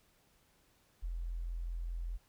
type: tone with ADSR envelope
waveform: sine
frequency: 42.51 Hz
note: F1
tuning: 46 cents flat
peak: -34 dBFS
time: 1.02-2.18 s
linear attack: 23 ms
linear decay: 48 ms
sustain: -2 dB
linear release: 23 ms
effects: pink hiss -70 dBFS RMS until 2.28 s